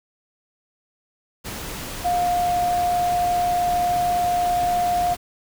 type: tone in noise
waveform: sine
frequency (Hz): 708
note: F5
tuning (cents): +23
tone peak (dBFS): -18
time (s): 2.04-5.15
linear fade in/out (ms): 20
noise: pink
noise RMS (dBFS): -32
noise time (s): 1.44-5.17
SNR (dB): +11
effects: none